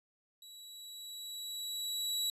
sawtooth tone with level ramp, 3908 Hz, B7, 19 cents flat, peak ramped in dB -48 to -28 dBFS, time 0.42-2.3 s, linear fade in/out 2 ms, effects resampled to 32000 Hz

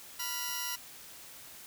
10% pulse tone cluster, 982 / 1398 / 5650 Hz, B5 / F6 / F8, -10 / +1 / +19 cents, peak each -30 / -33 / -32 dBFS, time 0.19-0.76 s, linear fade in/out 10 ms, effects white hiss -50 dBFS RMS until 1.66 s

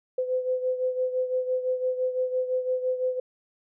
sine beating tone pair, 508 / 513.9 Hz, B4 / C5, +49 / -31 cents, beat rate 5.9 Hz, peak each -25 / -31 dBFS, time 0.18-3.2 s, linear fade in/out 5 ms, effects none

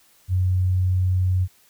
sine tone, 92.1 Hz, F#2, 7 cents flat, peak -17 dBFS, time 0.28-1.48 s, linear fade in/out 50 ms, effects white hiss -57 dBFS RMS until 1.69 s

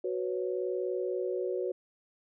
sine chord, F# suspended fourth, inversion none, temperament equal, 370 / 493.9 / 554.4 Hz, F#4 / B4 / C#5, 0 / 0 / 0 cents, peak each -32 / -35 / -37 dBFS, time 0.04-1.72 s, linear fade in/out 5 ms, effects none

